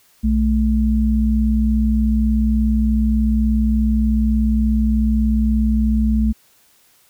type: tone pair together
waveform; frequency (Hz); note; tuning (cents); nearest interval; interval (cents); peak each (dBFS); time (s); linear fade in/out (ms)
sine; 61.2 / 217.8; B1 / A3; -15 / -17; octave + minor seventh; 2198; -16; 0.23-6.33; 20
effects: white hiss -55 dBFS RMS until 7.09 s